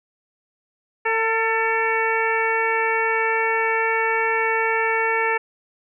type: harmonic tone with a mistuned harmonic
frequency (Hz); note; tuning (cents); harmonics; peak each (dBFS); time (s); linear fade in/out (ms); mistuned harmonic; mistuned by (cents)
450.2; A4; +40; 1 / 2 / 3 / 4 / 5 / 6; -24 / -24 / -28 / -24 / -25 / -32; 1.05-5.38; 10; 4; -28
effects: none